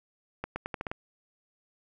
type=accelerating click train; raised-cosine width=0.5 ms; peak=-18 dBFS; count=7; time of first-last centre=0.44-0.915 s; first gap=120 ms; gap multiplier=0.83; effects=none